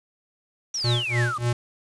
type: exponential sweep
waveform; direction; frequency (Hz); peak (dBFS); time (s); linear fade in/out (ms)
sine; down; 5920 to 1159; -25; 0.74-1.38; 5
type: tone with tremolo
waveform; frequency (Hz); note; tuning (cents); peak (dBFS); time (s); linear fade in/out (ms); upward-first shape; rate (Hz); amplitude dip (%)
square; 120; B2; -49; -20; 0.84-1.53; 5; sine; 3.4; 100
effects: resampled to 22050 Hz + 7-bit